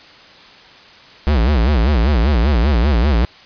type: tone with vibrato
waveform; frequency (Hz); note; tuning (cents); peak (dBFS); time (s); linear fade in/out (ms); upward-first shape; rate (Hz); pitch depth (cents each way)
square; 64.6; C2; -21; -12; 1.27-3.25; 0; sine; 5.1; 280
effects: white hiss -42 dBFS RMS until 3.45 s + resampled to 11025 Hz